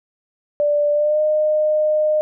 sine tone with pitch glide, 587.3 to 611.9 Hz, D5 to D#5, 0 to -29 cents, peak -14 dBFS, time 0.6-2.21 s, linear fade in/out 0 ms, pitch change +71 cents, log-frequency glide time 0.92-1.21 s, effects none

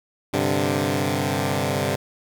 10% pulse chord, G suspended fourth, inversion none, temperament equal, 98 / 130.81 / 146.83 Hz, G2 / C3 / D3, 0 / 0 / 0 cents, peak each -17 dBFS, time 0.33-1.96 s, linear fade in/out 10 ms, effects none

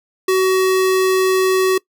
square tone, 376 Hz, F#4, 28 cents sharp, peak -13 dBFS, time 0.28-1.78 s, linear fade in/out 5 ms, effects noise-tail reverb RT60 0.1 s tail -22 dB re dry

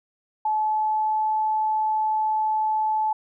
sine tone with pitch glide, 861 to 866 Hz, A5 to A5, -38 to -28 cents, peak -20 dBFS, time 0.45-3.13 s, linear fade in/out 5 ms, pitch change +10 cents, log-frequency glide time 0.64-1.35 s, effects none

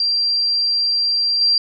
sine tone with level steps, 4729 Hz, D8, 11 cents sharp, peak -15 / -12 dBFS, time 0-1.58 s, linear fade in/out 2 ms, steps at 1.41 s, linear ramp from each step 2 ms, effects none

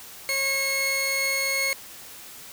sawtooth tone pair together, 543.9 / 2173 Hz, C#5 / C#7, -33 / -35 cents, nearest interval 2 octaves, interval 2398 cents, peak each -28 / -20 dBFS, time 0.29-1.73 s, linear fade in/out 0 ms, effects white hiss -43 dBFS RMS until 2.52 s

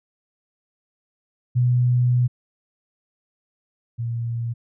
sine tone pair in turn, 123.47 / 117.08 Hz, B2 / A#2, 0 / +8 cents, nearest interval minor second, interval 92 cents, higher first, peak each -15 / -23 dBFS, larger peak first, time 1.55-2.28 / 3.98-4.54 s, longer first, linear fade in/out 20 ms, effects none

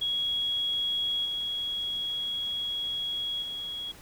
sine tone with level steps, 3322 Hz, G#7, in tune, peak -26 / -29 / -33 dBFS, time 0.01-3.92 s, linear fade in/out 10 ms, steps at 1.25 / 3.42 s, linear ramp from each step 5 ms, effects pink hiss -51 dBFS RMS until 4.01 s

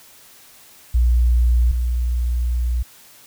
sine tone pair in turn, 60 / 60.3 Hz, B1 / B1, -49 / -41 cents, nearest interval unison, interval 8 cents, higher second, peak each -12 / -17 dBFS, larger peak first, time 0.94-1.72 / 1.72-2.83 s, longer second, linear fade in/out 10 ms, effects white hiss -47 dBFS RMS until 3.26 s

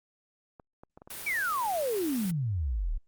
clicks, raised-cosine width 1 ms, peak -34 dBFS, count 5, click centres 0.598 / 0.835 / 0.975 / 1.019 / 1.075 s
white noise, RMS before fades -40 dBFS, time 1.1-2.31 s, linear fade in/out 5 ms
sine exponential sweep, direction down, 2386 to 32 Hz, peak -27 dBFS, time 1.26-2.98 s, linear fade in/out 10 ms
effects Opus 48 kbps

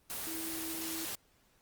sine tone in noise, 325.2 Hz, E4, 23 cents flat, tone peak -41 dBFS, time 0.27-1.05 s, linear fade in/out 0 ms, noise white, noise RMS -39 dBFS, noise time 0.1-1.15 s, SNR -5 dB, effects pink hiss -69 dBFS RMS until 1.61 s + Opus 24 kbps

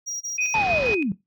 triangle tone bursts, 5710 Hz, F8, 37 cents sharp, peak -27 dBFS, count 3, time 0.06-0.552 s, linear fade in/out 20 ms, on 150 ms, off 21 ms
sine tone with tremolo, 2500 Hz, D#7, 8 cents sharp, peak -21 dBFS, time 0.38-1.03 s, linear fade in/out 5 ms, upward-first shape square, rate 6.2 Hz, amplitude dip 50%
pink low-pass noise, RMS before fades -31 dBFS, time 0.54-0.95 s, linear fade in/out 10 ms, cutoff 5400 Hz, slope 48 dB/octave
sine linear sweep, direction down, 908 to 170.7 Hz, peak -21 dBFS, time 0.54-1.12 s, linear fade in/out 2 ms
effects noise-tail reverb RT60 0.2 s tail -18 dB re dry + high-pass 60 Hz 12 dB/octave

